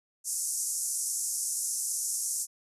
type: band-pass noise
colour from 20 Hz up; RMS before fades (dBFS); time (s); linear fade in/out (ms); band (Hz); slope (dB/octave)
white; -32; 0.24-2.47; 50; 5800 to 11000; 48
effects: resampled to 32000 Hz